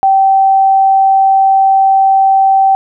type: tone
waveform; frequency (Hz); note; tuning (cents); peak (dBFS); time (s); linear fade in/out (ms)
sine; 775; G5; -20; -5; 0.03-2.75; 0
effects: none